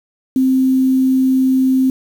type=tone with quantisation; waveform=sine; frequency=261.6 Hz; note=C4; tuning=in tune; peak=-10 dBFS; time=0.36-1.9 s; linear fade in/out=2 ms; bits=6; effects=none